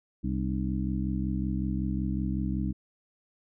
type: harmonic tone with a mistuned harmonic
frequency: 65.41 Hz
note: C2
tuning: in tune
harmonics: 1 / 2 / 3 / 4 / 5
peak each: -32 / -34 / -31 / -37 / -36 dBFS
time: 0.23-2.73 s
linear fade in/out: 20 ms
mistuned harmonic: 5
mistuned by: -110 cents
effects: none